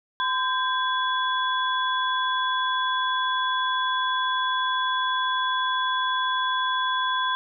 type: tone cluster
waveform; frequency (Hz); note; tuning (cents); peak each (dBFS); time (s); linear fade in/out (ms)
sine; 1021 / 1583 / 3397; C6 / G6 / G#7; -43 / +17 / +38; -24 / -28 / -29; 0.2-7.35; 0
effects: none